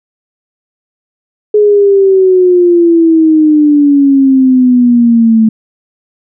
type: exponential sweep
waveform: sine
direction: down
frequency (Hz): 422.8 to 219.1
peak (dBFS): -3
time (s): 1.54-5.49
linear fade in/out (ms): 5
effects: none